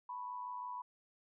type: tone with amplitude modulation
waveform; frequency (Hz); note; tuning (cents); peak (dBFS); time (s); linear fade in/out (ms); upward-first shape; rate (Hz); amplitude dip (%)
sine; 988; B5; 0; -38; 0.09-0.82; 5; sine; 106; 60
effects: none